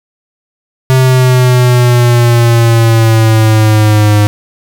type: exponential sweep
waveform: square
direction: down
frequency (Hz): 130.9 to 103.83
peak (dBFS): -5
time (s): 0.9-4.27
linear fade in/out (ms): 0
effects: none